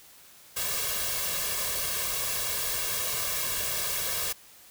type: noise with comb filter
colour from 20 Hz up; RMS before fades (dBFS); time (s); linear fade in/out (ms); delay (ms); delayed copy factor
white; -30; 0.56-4.33; 10; 1.8; +0.8
effects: white hiss -53 dBFS RMS until 4.7 s